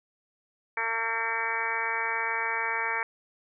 harmonic tone, 227.2 Hz, A#3, 44 cents flat, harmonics 2 / 3 / 4 / 5 / 6 / 7 / 8 / 9 / 10, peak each -40 / -44 / -33 / -38 / -37 / -35 / -33 / -37 / -33 dBFS, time 0.77-3.03 s, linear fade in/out 2 ms, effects none

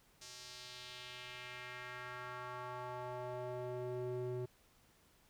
square tone with band-pass filter sweep, 124.5 Hz, B2, 14 cents sharp, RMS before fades -45 dBFS, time 0.21-4.46 s, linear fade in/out 10 ms, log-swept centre 5900 to 300 Hz, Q 1.8, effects pink hiss -69 dBFS RMS until 5.29 s

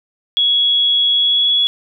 sine tone with pitch glide, 3347 to 3374 Hz, G#7 to G#7, +13 to +27 cents, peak -11 dBFS, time 0.37-1.67 s, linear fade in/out 0 ms, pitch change +14 cents, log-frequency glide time 1.13-1.54 s, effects none

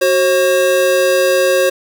square tone pair together, 372.4 / 538 Hz, F#4 / C5, +11 / +48 cents, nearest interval tritone, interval 637 cents, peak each -17 / -12 dBFS, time 0.01-1.7 s, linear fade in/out 10 ms, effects none

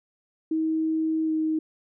sine tone with pitch glide, 318.2 to 314.7 Hz, D#4 to D#4, +39 to +20 cents, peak -22 dBFS, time 0.51-1.59 s, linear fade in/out 5 ms, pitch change -19 cents, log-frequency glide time 1.25-1.31 s, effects none

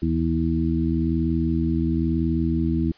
harmonic tone with a mistuned harmonic, 81 Hz, E2, 30 cents flat, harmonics 1 / 2 / 3 / 4, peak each -25 / -25 / -25 / -25 dBFS, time 0.02-2.92 s, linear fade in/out 5 ms, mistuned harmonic 1, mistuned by -100 cents, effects white hiss -54 dBFS RMS until 2.97 s + resampled to 11025 Hz

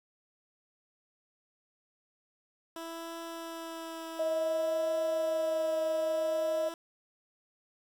15% pulse tone with vibrato, 329.6 Hz, E4, in tune, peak -33 dBFS, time 2.76-6.74 s, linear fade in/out 2 ms, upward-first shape triangle, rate 0.57 Hz, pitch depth 17 cents each way
sine tone with pitch glide, 637 to 630.4 Hz, D#5 to D#5, +41 to +23 cents, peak -28 dBFS, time 4.19-6.69 s, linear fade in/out 5 ms, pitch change -18 cents, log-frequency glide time 5.09-5.81 s
effects 10-bit

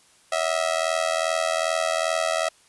sawtooth tone with amplitude modulation, 649 Hz, E5, 27 cents flat, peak -14 dBFS, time 0.32-2.49 s, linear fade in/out 5 ms, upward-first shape sine, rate 82.5 Hz, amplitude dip 90%, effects white hiss -57 dBFS RMS until 2.68 s + resampled to 24000 Hz

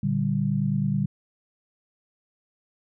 sine chord, G minor, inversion first, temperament equal, 116.54 / 146.83 / 196 Hz, Bb2 / D3 / G3, 0 / 0 / 0 cents, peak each -29 / -25 / -25 dBFS, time 0.03-1.06 s, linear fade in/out 5 ms, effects none

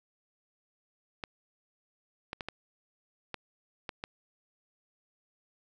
clicks, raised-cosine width 0.3 ms, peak -20 dBFS, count 7, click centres 1.238 / 2.331 / 2.408 / 2.486 / 3.343 / 3.892 / 4.039 s, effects none

